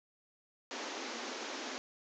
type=band-pass noise; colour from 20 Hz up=pink; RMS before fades=-42 dBFS; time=0.71-1.78 s; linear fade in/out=0 ms; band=230 to 6900 Hz; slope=96 dB/octave; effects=none